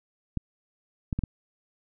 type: clicks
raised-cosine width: 5 ms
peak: -15 dBFS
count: 4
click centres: 0.373 / 1.128 / 1.19 / 1.237 s
effects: none